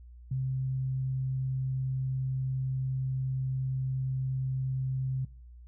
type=tone; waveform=sine; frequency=131.4 Hz; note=C3; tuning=8 cents sharp; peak=-28 dBFS; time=0.31-5.25 s; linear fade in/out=5 ms; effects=noise-tail reverb RT60 0.5 s tail -24 dB re dry + added 60 Hz sine -47 dBFS peak until 5.67 s